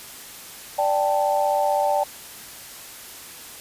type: chord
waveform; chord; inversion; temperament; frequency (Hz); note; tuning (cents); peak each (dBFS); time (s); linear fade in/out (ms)
sine; D suspended fourth; none; equal; 587.3 / 784 / 880; D5 / G5 / A5; 0 / 0 / 0; -22 / -22 / -24; 0.78-2.04; 10
effects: white hiss -40 dBFS RMS until 3.6 s + resampled to 32000 Hz